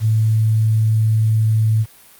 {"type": "tone with quantisation", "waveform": "sine", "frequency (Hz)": 110, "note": "A2", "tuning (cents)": 0, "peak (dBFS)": -12, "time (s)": [0, 1.86], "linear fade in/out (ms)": 50, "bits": 7, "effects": ["white hiss -46 dBFS RMS until 2.19 s", "Opus 48 kbps"]}